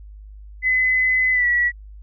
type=tone with pitch glide; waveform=sine; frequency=2023 to 1937.2 Hz; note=B6 to B6; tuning=+41 to -34 cents; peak=-15 dBFS; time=0.62-1.72 s; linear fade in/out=50 ms; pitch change=-75 cents; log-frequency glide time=1.32-1.47 s; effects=added 51 Hz sine -37 dBFS peak until 2.02 s